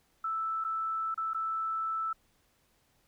sine tone with dropouts, 1318.5 Hz, E6, in tune, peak -30 dBFS, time 0.24-2.13 s, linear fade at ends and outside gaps 5 ms, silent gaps 0.641-0.647 / 1.144-1.176 / 1.335-1.345 s, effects pink hiss -70 dBFS RMS until 3.07 s

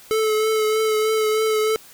square tone with vibrato, 434.6 Hz, A4, 21 cents flat, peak -18 dBFS, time 0.11-1.76 s, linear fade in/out 0 ms, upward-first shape triangle, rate 3.2 Hz, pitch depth 24 cents each way, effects white hiss -46 dBFS RMS until 1.93 s

